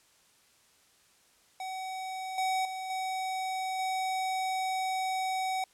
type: tone with level steps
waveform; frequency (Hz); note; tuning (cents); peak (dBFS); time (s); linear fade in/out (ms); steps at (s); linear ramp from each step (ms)
square; 755; F#5; +35; -36 / -28 / -36 / -32 / -30; 1.6-5.64; 2; 2.38 / 2.65 / 2.9 / 3.79; 2
effects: white hiss -64 dBFS RMS until 5.73 s + low-pass 10000 Hz 12 dB/octave